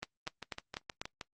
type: two click trains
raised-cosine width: 0.2 ms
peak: -19 / -22 dBFS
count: 5 / 7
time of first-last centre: 0.03-1.015 / 0.27-1.212 s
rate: 4.06 / 6.37 Hz
effects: noise-tail reverb RT60 0.1 s tail -21 dB re dry + Opus 24 kbps